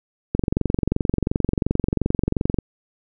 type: click train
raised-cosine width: 3 ms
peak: -6 dBFS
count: 52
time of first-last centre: 0.35-2.587 s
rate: 22.8 Hz
effects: none